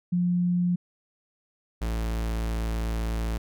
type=tone pair in turn; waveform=sine / 45% pulse; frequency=177 / 55.75 Hz; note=F3 / A1; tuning=+23 / +23 cents; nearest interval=octave + minor sixth; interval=2000 cents; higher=first; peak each=-21 / -26 dBFS; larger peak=first; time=0.12-0.76 / 1.81-3.38 s; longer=second; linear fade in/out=10 ms; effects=none